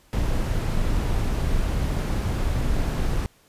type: noise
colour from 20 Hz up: brown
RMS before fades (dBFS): -23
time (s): 0.13-3.26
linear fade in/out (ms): 0
effects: pink hiss -58 dBFS RMS until 3.48 s + resampled to 32000 Hz